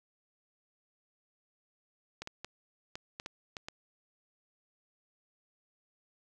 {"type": "clicks", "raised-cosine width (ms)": 0.2, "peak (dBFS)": -23, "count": 8, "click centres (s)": [2.22, 2.274, 2.446, 2.955, 3.199, 3.261, 3.568, 3.685], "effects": []}